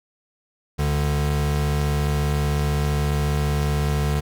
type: tone pair together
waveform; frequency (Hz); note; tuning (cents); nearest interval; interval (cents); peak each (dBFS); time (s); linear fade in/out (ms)
square; 72.45 / 146.83; D2 / D3; -23 / 0; octave; 1223; -23; 0.78-4.21; 20
effects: none